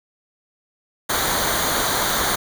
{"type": "noise with comb filter", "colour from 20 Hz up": "pink", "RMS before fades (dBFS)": -21, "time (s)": [1.09, 2.36], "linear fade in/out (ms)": 10, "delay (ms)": 0.38, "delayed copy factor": -0.7, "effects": []}